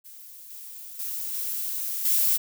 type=noise with level steps; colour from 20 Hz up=violet; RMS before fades=-45 / -41 / -32 / -30 / -22 dBFS; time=0.04-2.38 s; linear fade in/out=20 ms; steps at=0.5 / 0.99 / 1.33 / 2.05 s; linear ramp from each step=5 ms; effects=none